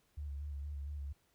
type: tone with vibrato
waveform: sine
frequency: 71.8 Hz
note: D2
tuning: 39 cents flat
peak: -39 dBFS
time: 0.17-1.13 s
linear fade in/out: 10 ms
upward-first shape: square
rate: 4.3 Hz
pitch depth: 37 cents each way
effects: pink hiss -74 dBFS RMS until 1.34 s